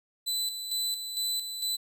sawtooth tone with tremolo, 4001 Hz, B7, 22 cents sharp, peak -25 dBFS, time 0.26-1.77 s, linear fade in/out 20 ms, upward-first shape square, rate 2.2 Hz, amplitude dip 55%, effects none

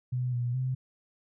sine tone with pitch steps, 125.4 / 121.5 / 129.2 Hz, B2 / B2 / C3, +27 / -28 / -21 cents, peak -27 dBFS, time 0.12-0.75 s, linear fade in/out 10 ms, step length 210 ms, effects none

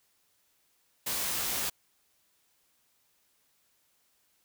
white noise with comb filter, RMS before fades -32 dBFS, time 1.06-1.7 s, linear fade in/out 10 ms, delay 18 ms, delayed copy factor +0.5, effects white hiss -71 dBFS RMS until 4.44 s

